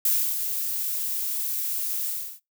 violet noise with ADSR envelope, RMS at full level -21 dBFS, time 0.05-2.4 s, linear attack 3 ms, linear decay 290 ms, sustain -7 dB, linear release 320 ms, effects noise-tail reverb RT60 0.2 s tail -23 dB re dry

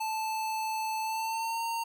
square tone with pitch glide, 877 to 919 Hz, A5 to A#5, -6 to -25 cents, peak -31 dBFS, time 0-1.84 s, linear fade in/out 10 ms, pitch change +81 cents, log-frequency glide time 1.02-1.63 s, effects none

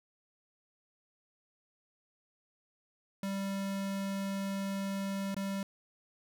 square tone with dropouts, 196 Hz, G3, in tune, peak -34 dBFS, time 3.23-5.63 s, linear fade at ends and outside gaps 2 ms, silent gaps 5.345-5.365 s, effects none

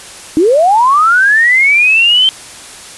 sine linear sweep, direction up, 293.3 to 3136 Hz, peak -5 dBFS, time 0.37-2.29 s, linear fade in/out 0 ms, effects white hiss -31 dBFS RMS until 2.97 s + resampled to 24000 Hz

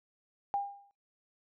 sine tone with exponential decay, 803 Hz, G5, 41 cents sharp, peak -26 dBFS, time 0.54-0.91 s, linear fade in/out 0 ms, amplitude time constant 80 ms, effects noise-tail reverb RT60 0.4 s tail -24 dB re dry

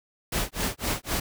pink noise with tremolo, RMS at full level -26 dBFS, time 0.32-1.2 s, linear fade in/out 5 ms, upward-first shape sine, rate 3.9 Hz, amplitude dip 100%, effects none

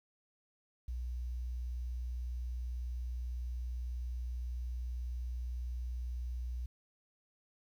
sine tone with quantisation, 60.9 Hz, B1, 24 cents flat, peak -36 dBFS, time 0.88-6.66 s, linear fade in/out 5 ms, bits 11, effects none

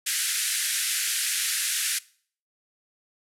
white band-pass noise, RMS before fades -27 dBFS, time 0.06-1.99 s, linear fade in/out 10 ms, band 1500 to 12000 Hz, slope 48 dB/octave, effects noise-tail reverb RT60 0.5 s tail -21 dB re dry

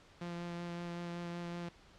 sawtooth tone with vibrato, 172.7 Hz, F3, 19 cents flat, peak -36 dBFS, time 0.21-1.69 s, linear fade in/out 5 ms, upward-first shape sine, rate 5.3 Hz, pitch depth 11 cents each way, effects pink hiss -61 dBFS RMS until 1.98 s + low-pass 5000 Hz 12 dB/octave

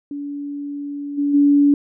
sine tone with level steps, 286.4 Hz, D4, 43 cents flat, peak -25 / -16 / -10 dBFS, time 0.11-1.74 s, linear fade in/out 2 ms, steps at 1.17 / 1.33 s, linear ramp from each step 20 ms, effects none

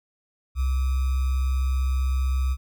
sine tone with sample-and-hold, 65.4 Hz, C2, in tune, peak -20 dBFS, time 0.55-2.57 s, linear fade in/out 50 ms, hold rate 1225 Hz, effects none

